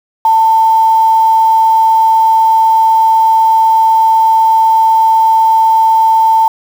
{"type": "tone with quantisation", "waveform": "sine", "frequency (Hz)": 892, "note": "A5", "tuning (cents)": 23, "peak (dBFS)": -5, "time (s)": [0.25, 6.48], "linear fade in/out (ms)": 2, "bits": 5, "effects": []}